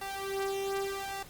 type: tone with flanger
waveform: sawtooth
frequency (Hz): 392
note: G4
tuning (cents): 0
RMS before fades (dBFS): -35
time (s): 0.01-1.23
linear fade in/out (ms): 5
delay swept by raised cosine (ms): 1.1 to 2.9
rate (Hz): 0.85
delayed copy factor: +0.9
effects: pink hiss -52 dBFS RMS until 1.29 s + Opus 32 kbps